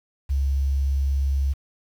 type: tone with quantisation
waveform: sine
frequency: 68.5 Hz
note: C#2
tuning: 20 cents flat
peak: -19 dBFS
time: 0.29-1.54 s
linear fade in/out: 20 ms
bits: 8
effects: none